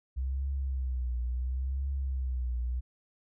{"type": "tone with vibrato", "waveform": "sine", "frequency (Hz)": 64.3, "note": "C2", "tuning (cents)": -30, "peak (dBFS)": -29, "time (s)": [0.16, 2.81], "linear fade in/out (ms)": 20, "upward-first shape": "triangle", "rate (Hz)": 0.72, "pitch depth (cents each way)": 120, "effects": []}